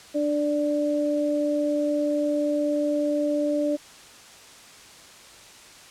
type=tone pair together; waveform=sine; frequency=295.7 / 587.3 Hz; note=D4 / D5; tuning=+12 / 0 cents; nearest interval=octave; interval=1188 cents; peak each=-24 dBFS; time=0.14-3.77 s; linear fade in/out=20 ms; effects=white hiss -47 dBFS RMS until 5.9 s + low-pass 8000 Hz 12 dB/octave